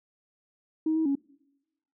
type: tone with pitch steps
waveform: sine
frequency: 315.8 / 319.9 / 278.2 Hz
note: D#4 / D#4 / C#4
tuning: +26 / +48 / +6 cents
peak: -22 dBFS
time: 0.86-1.154 s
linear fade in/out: 5 ms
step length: 98 ms
effects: noise-tail reverb RT60 0.9 s tail -24 dB re dry + tanh soft clip ceiling -18 dBFS